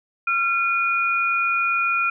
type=tone pair together; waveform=sine; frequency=1372.2 / 2445 Hz; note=F6 / D#7; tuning=-31 / -31 cents; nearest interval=minor seventh; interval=1000 cents; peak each=-21 dBFS; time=0.27-2.1 s; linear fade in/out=5 ms; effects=none